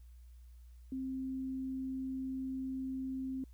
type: tone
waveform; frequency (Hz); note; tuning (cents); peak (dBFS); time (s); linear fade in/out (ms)
sine; 262.8; C4; +8; -36; 0.92-3.44; 2
effects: added 60 Hz sine -52 dBFS peak until 3.53 s + white hiss -75 dBFS RMS until 3.53 s